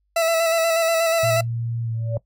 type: tone with vibrato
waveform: 40% pulse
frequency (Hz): 660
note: E5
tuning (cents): +2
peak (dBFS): -16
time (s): 0.16-1.41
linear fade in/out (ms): 5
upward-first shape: square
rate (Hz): 8.3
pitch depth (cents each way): 22
type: tone with pitch glide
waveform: sine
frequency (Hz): 116.54 to 113.55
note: A#2 to A#2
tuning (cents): 0 to -45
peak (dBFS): -23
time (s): 1.23-2.18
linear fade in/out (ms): 5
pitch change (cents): -45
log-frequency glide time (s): 1.83-1.9
type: tone with exponential growth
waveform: sine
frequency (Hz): 574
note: D5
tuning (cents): -40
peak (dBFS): -21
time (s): 1.94-2.17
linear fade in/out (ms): 1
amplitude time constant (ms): 49
effects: noise-tail reverb RT60 0.1 s tail -20 dB re dry + added 50 Hz sine -66 dBFS peak until 2.25 s